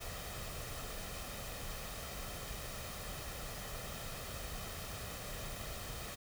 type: noise with comb filter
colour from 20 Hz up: pink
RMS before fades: -44 dBFS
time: 0-6.16 s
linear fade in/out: 20 ms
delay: 1.6 ms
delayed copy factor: +0.5
effects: none

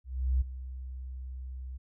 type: tone with ADSR envelope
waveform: sine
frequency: 64.3 Hz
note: C2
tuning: 30 cents flat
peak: -22 dBFS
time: 0.04-1.78 s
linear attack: 370 ms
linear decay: 14 ms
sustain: -15 dB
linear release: 16 ms
effects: none

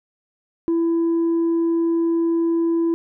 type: tone with tanh clipping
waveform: sine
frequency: 333.6 Hz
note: E4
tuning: 21 cents sharp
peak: -17 dBFS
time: 0.68-2.94 s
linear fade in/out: 0 ms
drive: 1 dB
effects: none

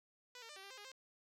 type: tone with pitch steps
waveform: 5% pulse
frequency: 494.6 / 455.8 / 598 / 385.9 / 396.4 / 521 / 411.2 / 526 Hz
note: B4 / A#4 / D5 / G4 / G4 / C5 / G#4 / C5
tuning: +3 / -39 / +31 / -27 / +19 / -7 / -17 / +9 cents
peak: -40 dBFS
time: 0.35-0.918 s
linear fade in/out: 2 ms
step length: 71 ms
effects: low-pass 10000 Hz 12 dB/octave

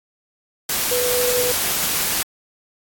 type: tone in noise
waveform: sine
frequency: 493.9 Hz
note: B4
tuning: in tune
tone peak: -19 dBFS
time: 0.91-1.52 s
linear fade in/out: 5 ms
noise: white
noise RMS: -21 dBFS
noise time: 0.69-2.23 s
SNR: -1 dB
effects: AAC 64 kbps

